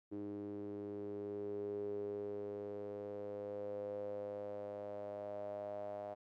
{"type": "tone with band-pass filter sweep", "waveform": "sawtooth", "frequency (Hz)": 102.3, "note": "G#2", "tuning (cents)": -26, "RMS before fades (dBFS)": -44, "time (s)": [0.11, 6.15], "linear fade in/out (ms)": 20, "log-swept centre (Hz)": [340, 650], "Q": 8.3, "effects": []}